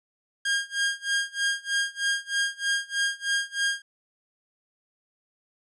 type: tone with tremolo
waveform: sawtooth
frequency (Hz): 1617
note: G#6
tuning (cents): -47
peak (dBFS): -18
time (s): 0.45-3.82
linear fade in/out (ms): 5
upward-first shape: sine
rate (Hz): 3.2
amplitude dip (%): 95
effects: resampled to 22050 Hz

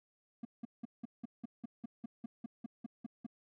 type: tone bursts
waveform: triangle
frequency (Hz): 233.1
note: A#3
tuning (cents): 0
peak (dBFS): -37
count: 15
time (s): 0.43-3.265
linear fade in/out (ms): 5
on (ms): 21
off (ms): 180
effects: none

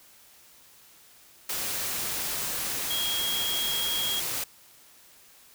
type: tone in noise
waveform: sine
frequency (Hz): 3274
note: G#7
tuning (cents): -25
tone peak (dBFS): -28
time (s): 2.9-4.2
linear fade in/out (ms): 5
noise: white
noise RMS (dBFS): -31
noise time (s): 1.49-4.44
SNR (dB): 0
effects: white hiss -55 dBFS RMS until 5.54 s

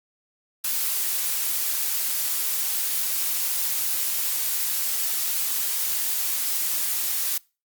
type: noise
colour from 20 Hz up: blue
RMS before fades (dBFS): -25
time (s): 0.64-7.38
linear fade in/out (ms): 5
effects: noise-tail reverb RT60 0.3 s tail -24 dB re dry + Opus 48 kbps

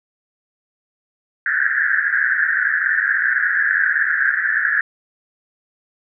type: band-pass noise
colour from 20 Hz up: white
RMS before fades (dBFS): -18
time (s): 1.46-4.81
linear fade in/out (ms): 2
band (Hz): 1500 to 1800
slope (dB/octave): 96
effects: none

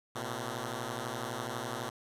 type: beating tone pair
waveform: 5% pulse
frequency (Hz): 114.4 / 126.4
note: A#2 / B2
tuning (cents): -32 / +41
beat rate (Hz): 12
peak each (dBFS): -27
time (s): 0.15-1.9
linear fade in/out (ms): 10
effects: resampled to 32000 Hz + 9-bit

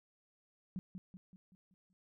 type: tone with echo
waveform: sine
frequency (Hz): 185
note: F#3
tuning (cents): 0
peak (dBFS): -37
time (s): 0.76-0.79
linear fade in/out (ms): 0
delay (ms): 190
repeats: 6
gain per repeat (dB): -6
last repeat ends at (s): 1.93
effects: none

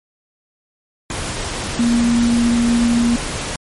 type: tone in noise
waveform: sine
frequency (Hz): 236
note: A#3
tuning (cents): +22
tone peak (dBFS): -12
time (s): 1.79-3.16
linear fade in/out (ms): 2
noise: pink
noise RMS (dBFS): -24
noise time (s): 1.1-3.56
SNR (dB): +9
effects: MP3 48 kbps

